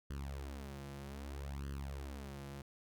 sawtooth tone with flanger, 69.3 Hz, C#2, in tune, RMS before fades -45 dBFS, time 0.1-2.62 s, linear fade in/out 5 ms, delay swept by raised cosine 0.64 to 5.94 ms, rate 0.63 Hz, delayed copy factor +0.9, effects none

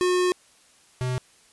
square tone pair in turn, 362.1 / 126.81 Hz, F#4 / B2, -37 / +46 cents, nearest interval octave + tritone, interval 1817 cents, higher first, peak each -20 / -25 dBFS, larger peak first, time 0.01-0.32 / 1.01-1.18 s, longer first, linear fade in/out 0 ms, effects white hiss -57 dBFS RMS until 1.52 s + resampled to 24000 Hz

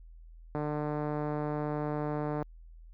5% pulse tone with low-pass filter, 149.4 Hz, D3, 30 cents sharp, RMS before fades -33 dBFS, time 0.55-2.43 s, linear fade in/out 0 ms, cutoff 650 Hz, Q 0.62, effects added 41 Hz sine -48 dBFS peak until 2.93 s

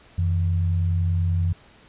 sine tone pair together, 89.21 / 159.5 Hz, F2 / D#3, +37 / +43 cents, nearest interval minor seventh, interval 1006 cents, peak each -19 / -29 dBFS, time 0.18-1.53 s, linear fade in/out 5 ms, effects pink hiss -52 dBFS RMS until 1.88 s + resampled to 8000 Hz

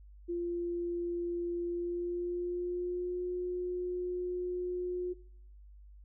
sine tone with pitch glide, 346.2 to 359.2 Hz, F4 to F4, -15 to +49 cents, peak -32 dBFS, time 0.28-5.14 s, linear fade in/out 20 ms, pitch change +64 cents, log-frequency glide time 1.65-3.26 s, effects noise-tail reverb RT60 0.6 s tail -20 dB re dry + added 50 Hz sine -51 dBFS peak until 6.04 s

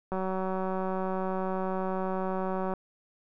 click train, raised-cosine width 1 ms, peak -19 dBFS, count 493, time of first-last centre 0.12-2.737 s, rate 188 Hz, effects none

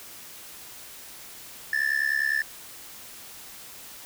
triangle tone with amplitude modulation, 1760 Hz, A6, in tune, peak -17 dBFS, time 1.73-2.42 s, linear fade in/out 2 ms, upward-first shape sine, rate 69.9 Hz, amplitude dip 90%, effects white hiss -44 dBFS RMS until 4.05 s

